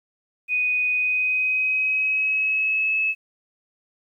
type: tone with pitch glide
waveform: sine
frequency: 2489 to 2592 Hz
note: D#7 to E7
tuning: 0 to -30 cents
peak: -19 dBFS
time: 0.48-3.15 s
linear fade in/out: 50 ms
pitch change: +70 cents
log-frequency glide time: 0.92-2.93 s
effects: 10-bit